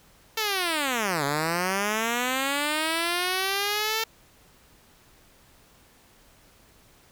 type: linear two-way sweep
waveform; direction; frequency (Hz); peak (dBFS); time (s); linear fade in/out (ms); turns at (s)
5% pulse; down then up; 450 to 137.7 to 450; -13; 0.37-4.04; 5; 1.24
effects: pink hiss -57 dBFS RMS until 7.11 s